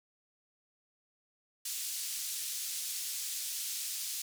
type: band-pass noise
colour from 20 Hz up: white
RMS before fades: -38 dBFS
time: 1.65-4.22 s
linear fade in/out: 5 ms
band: 3900 to 11000 Hz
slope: 12 dB/octave
effects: none